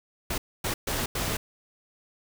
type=noise bursts at uneven times; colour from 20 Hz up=pink; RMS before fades=-29 dBFS; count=4; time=0.3-0.38 / 0.64-0.74 / 0.87-1.06 / 1.15-1.37 s; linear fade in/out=5 ms; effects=none